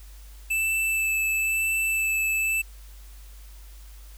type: tone with vibrato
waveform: square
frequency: 2637 Hz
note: E7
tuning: in tune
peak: -23 dBFS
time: 0.5-2.62 s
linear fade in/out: 10 ms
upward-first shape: sine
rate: 1 Hz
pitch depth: 11 cents each way
effects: added 50 Hz sine -42 dBFS peak until 4.17 s + white hiss -54 dBFS RMS until 4.17 s